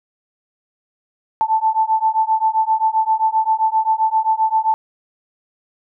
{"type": "beating tone pair", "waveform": "sine", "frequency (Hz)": [877, 884.6], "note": ["A5", "A5"], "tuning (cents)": [-6, 9], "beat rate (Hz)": 7.6, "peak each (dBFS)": -17, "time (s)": [1.41, 4.74], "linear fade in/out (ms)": 0, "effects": []}